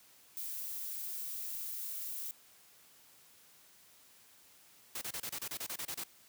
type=noise; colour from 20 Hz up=violet; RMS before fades=-41 dBFS; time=0.37-2.31 s; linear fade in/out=0 ms
type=noise bursts; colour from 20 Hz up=white; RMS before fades=-40 dBFS; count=12; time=4.95-6.038 s; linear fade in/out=5 ms; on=65 ms; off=28 ms
effects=white hiss -62 dBFS RMS until 6.28 s + high-pass 60 Hz 12 dB/octave